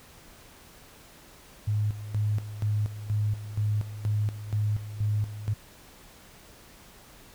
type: tone with tremolo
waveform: sine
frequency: 105.3 Hz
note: G#2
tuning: 24 cents sharp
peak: -23 dBFS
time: 1.67-5.54 s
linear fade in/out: 10 ms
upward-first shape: square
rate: 2.1 Hz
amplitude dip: 75%
effects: pink hiss -52 dBFS RMS until 7.34 s